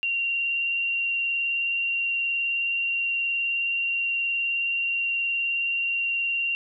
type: tone with vibrato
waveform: sine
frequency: 2761 Hz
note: F7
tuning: 20 cents flat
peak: -23 dBFS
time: 0.03-6.55 s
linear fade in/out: 0 ms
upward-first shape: sine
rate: 19 Hz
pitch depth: 13 cents each way
effects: none